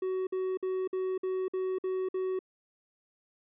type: tone bursts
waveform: triangle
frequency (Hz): 374.3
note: F#4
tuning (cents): +20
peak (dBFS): -27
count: 8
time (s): 0.02-2.391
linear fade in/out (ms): 5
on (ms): 250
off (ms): 53
effects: resampled to 8000 Hz